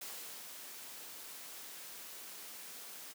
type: noise with ADSR envelope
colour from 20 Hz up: white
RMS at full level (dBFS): -45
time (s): 0.01-3.14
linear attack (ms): 6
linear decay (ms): 410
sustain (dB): -4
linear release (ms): 31
effects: high-pass 200 Hz 12 dB/octave